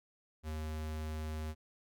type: tone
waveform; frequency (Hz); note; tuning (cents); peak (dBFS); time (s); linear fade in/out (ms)
square; 77.78; D#2; 0; -38; 0.43-1.55; 50
effects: none